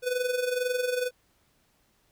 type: tone with amplitude modulation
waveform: square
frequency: 498.3 Hz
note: B4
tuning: 15 cents sharp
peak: -24 dBFS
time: 0.02-1.11 s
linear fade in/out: 50 ms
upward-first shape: sine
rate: 22.1 Hz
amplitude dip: 65%
effects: pink hiss -68 dBFS RMS until 2.11 s